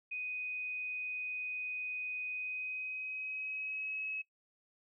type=tone with pitch glide; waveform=sine; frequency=2496 to 2568 Hz; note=D#7 to E7; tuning=+5 to -46 cents; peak=-37 dBFS; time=0.11-4.22 s; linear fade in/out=10 ms; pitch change=+49 cents; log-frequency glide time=2.31-4.05 s; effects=noise-tail reverb RT60 0.1 s tail -19 dB re dry